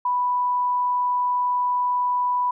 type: tone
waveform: sine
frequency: 987.8 Hz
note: B5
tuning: in tune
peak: -19 dBFS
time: 0.05-2.51 s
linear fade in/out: 5 ms
effects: none